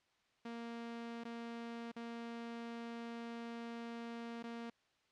sawtooth tone with dropouts, 233.1 Hz, A#3, in tune, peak -40 dBFS, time 0.45-4.7 s, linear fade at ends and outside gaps 5 ms, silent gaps 1.238-1.25 / 1.917-1.962 / 4.427-4.438 s, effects white hiss -75 dBFS RMS until 5.11 s + low-pass 4000 Hz 12 dB/octave

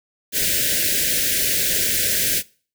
white band-stop noise, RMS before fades -20 dBFS, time 0.32-2.43 s, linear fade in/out 50 ms, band 640 to 1500 Hz, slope 96 dB/octave, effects noise-tail reverb RT60 0.4 s tail -22 dB re dry

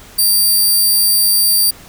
5% pulse tone, 4699 Hz, D8, in tune, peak -3 dBFS, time 0.18-1.71 s, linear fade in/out 10 ms, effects pink hiss -39 dBFS RMS until 1.88 s

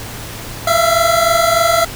25% pulse tone pair together, 660 / 683.3 Hz, E5 / F5, +2 / -38 cents, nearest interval minor second, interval 60 cents, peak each -10 dBFS, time 0.67-1.85 s, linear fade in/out 5 ms, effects added 111 Hz sine -33 dBFS peak until 1.95 s + pink hiss -29 dBFS RMS until 1.95 s

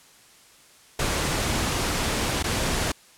pink noise with dropouts, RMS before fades -25 dBFS, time 0.99-2.92 s, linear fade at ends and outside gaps 5 ms, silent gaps 2.427-2.44 s, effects white hiss -53 dBFS RMS until 3.17 s + low-pass 10000 Hz 12 dB/octave

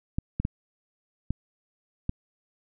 clicks, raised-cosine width 5 ms, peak -14 dBFS, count 5, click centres 0.185 / 0.4 / 0.451 / 1.306 / 2.094 s, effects none

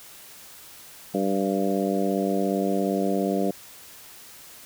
harmonic tone with a mistuned harmonic, 97.2 Hz, G2, 14 cents flat, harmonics 2 / 3 / 4 / 5 / 6 / 7, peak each -26 / -28 / -29 / -30 / -31 / -31 dBFS, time 1.14-3.51 s, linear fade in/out 5 ms, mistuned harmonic 7, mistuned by +20 cents, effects white hiss -46 dBFS RMS until 4.65 s

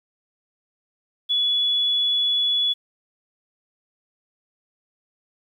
sine tone, 3408 Hz, G#7, 44 cents sharp, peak -18 dBFS, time 1.29-2.74 s, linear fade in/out 20 ms, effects 9-bit

